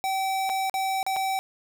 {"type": "tone with dropouts", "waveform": "square", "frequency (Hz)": 769, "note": "G5", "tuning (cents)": -33, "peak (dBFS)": -25, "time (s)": [0.04, 1.39], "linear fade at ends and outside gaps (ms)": 0, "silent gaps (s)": [[0.493, 0.498], [0.697, 0.741], [1.029, 1.065], [1.162, 1.166]], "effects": []}